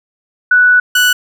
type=tone pair in turn; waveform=sine / 30% pulse; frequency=1480 / 1480 Hz; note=F#6 / F#6; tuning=0 / 0 cents; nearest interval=unison; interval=0 cents; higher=neither; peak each=-5 dBFS; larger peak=neither; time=0.51-0.8 / 0.95-1.13 s; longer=first; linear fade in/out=5 ms; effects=none